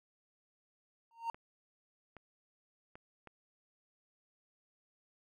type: tone with exponential growth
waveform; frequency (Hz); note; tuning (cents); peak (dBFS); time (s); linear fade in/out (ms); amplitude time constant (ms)
triangle; 921; A#5; -21; -29; 1.11-1.3; 1; 41
type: clicks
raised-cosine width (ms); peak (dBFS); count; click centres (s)
0.5; -36; 4; 1.345 / 2.167 / 2.955 / 3.273
effects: none